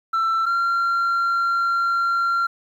sine tone pair in turn, 1336 / 1375.9 Hz, E6 / F6, +23 / -26 cents, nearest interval minor second, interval 51 cents, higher second, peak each -15 dBFS, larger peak neither, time 0.13-0.46 / 0.46-2.47 s, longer second, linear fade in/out 10 ms, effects tanh soft clip ceiling -17 dBFS + 9-bit

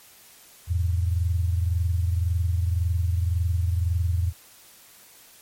sine tone pair together, 84.1 / 105.96 Hz, E2 / G#2, +35 / +35 cents, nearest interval major third, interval 400 cents, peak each -21 / -28 dBFS, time 0.67-4.33 s, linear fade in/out 50 ms, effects white hiss -51 dBFS RMS until 5.41 s + MP3 64 kbps

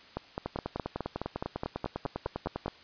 two click trains, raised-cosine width 1 ms, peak -18 / -18 dBFS, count 13 / 23, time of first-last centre 0.17-2.68 / 0.46-2.66 s, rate 4.78 / 10 Hz, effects white hiss -54 dBFS RMS until 2.83 s + resampled to 11025 Hz

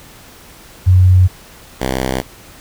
sine / 5% pulse tone pair in turn, 91.9 / 64.98 Hz, F#2 / C2, -11 / -11 cents, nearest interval tritone, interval 600 cents, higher first, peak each -5 dBFS, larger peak neither, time 0.86-1.28 / 1.8-2.22 s, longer neither, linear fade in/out 20 ms, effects pink hiss -40 dBFS RMS until 2.6 s

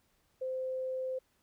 sine tone, 518 Hz, C5, 17 cents flat, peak -33 dBFS, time 0.41-1.19 s, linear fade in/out 10 ms, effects pink hiss -73 dBFS RMS until 1.42 s

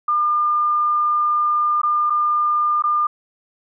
sine tone with dropouts, 1204 Hz, D6, 43 cents sharp, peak -15 dBFS, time 0.08-3.07 s, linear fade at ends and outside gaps 5 ms, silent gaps 1.817-1.832 / 2.099-2.103 / 2.823-2.838 s, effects none

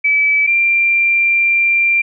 sine tone pair in turn, 2300 / 2372 Hz, D7 / D7, -37 / +17 cents, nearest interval minor second, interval 54 cents, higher second, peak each -10 dBFS, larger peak neither, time 0.04-0.47 / 0.47-2.02 s, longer second, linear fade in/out 10 ms, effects none

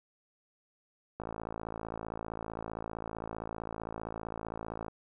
click train, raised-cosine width 1 ms, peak -24 dBFS, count 205, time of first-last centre 1.2-4.882 s, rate 55.4 Hz, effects none

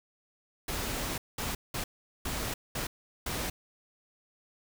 pink noise bursts at uneven times, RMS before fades -34 dBFS, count 6, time 0.68-1.18 / 1.38-1.55 / 1.74-1.84 / 2.25-2.54 / 2.75-2.87 / 3.26-3.5 s, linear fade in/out 5 ms, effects none

